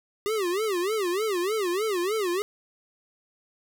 square tone with vibrato, 392 Hz, G4, in tune, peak -25 dBFS, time 0.26-2.42 s, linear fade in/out 0 ms, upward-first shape sine, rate 3.3 Hz, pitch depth 220 cents each way, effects none

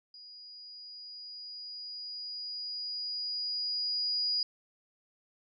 sine tone with level ramp, 4895 Hz, D#8, 29 cents flat, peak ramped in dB -48 to -27 dBFS, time 0.14-4.43 s, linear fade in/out 2 ms, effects none

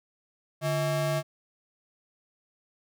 square ring-modulated tone, 246.9 Hz, B3, in tune, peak -23 dBFS, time 0.61-1.23 s, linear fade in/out 50 ms, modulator 393 Hz, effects none

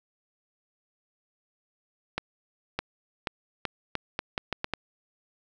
accelerating click train, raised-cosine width 0.3 ms, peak -12 dBFS, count 10, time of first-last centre 2.18-4.737 s, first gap 610 ms, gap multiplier 0.79, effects none

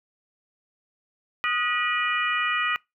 sine tone cluster, 1245 / 1452 / 1929 / 2439 / 2937 Hz, D#6 / F#6 / B6 / D#7 / F#7, +1 / -33 / -41 / -35 / -13 cents, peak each -27 / -33 / -27 / -28 / -33 dBFS, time 1.44-2.76 s, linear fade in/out 0 ms, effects noise-tail reverb RT60 0.2 s tail -24 dB re dry

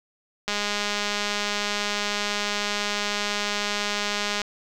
click train, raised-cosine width 0.2 ms, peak -9 dBFS, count 812, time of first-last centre 0.48-4.417 s, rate 206 Hz, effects 8-bit

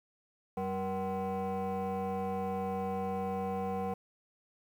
sine tone with frequency modulation, 475.2 Hz, A#4, 33 cents sharp, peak -29 dBFS, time 0.57-3.94 s, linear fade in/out 5 ms, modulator 283 Hz, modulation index 1.4, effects tanh soft clip ceiling -31 dBFS + 10-bit

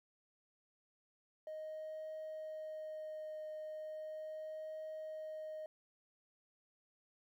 triangle tone with vibrato, 622.3 Hz, D#5, in tune, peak -40 dBFS, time 1.47-5.66 s, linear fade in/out 2 ms, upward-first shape triangle, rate 0.37 Hz, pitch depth 12 cents each way, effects tanh soft clip ceiling -39 dBFS + 13-bit

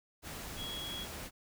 sine tone in noise, 3326 Hz, G#7, 2 cents sharp, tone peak -40 dBFS, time 0.56-1.07 s, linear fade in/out 50 ms, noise pink, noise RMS -44 dBFS, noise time 0.22-1.31 s, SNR +1 dB, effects none

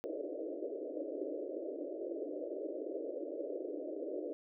pink band-pass noise, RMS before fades -41 dBFS, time 0.04-4.33 s, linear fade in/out 0 ms, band 290 to 620 Hz, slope 96 dB/octave, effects none

